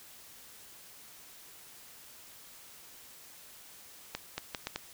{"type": "accelerating click train", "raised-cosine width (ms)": 0.2, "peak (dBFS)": -17, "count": 5, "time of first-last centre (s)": [4.15, 4.76], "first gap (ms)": 230, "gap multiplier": 0.73, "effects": ["white hiss -53 dBFS RMS until 4.93 s"]}